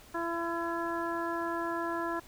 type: harmonic tone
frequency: 337 Hz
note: E4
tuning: 38 cents sharp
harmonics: 1 / 2 / 3 / 4 / 5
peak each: -35 / -38 / -36 / -40 / -40 dBFS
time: 0.14-2.2 s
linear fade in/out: 10 ms
effects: pink hiss -55 dBFS RMS until 2.27 s